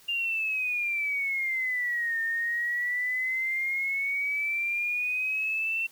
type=exponential two-way sweep; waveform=sine; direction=down then up; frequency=2811 to 1816 to 2702 Hz; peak=-26 dBFS; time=0.08-5.87 s; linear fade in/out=10 ms; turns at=2.21 s; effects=white hiss -56 dBFS RMS until 5.91 s